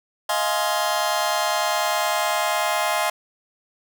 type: chord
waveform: sawtooth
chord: F minor seventh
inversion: third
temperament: just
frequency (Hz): 628.6 / 698.5 / 838.1 / 1047.7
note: Eb5 / F5 / Ab5 / C6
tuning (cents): +18 / 0 / +16 / +2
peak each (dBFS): -22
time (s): 0.29-3.1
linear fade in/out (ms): 5
effects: none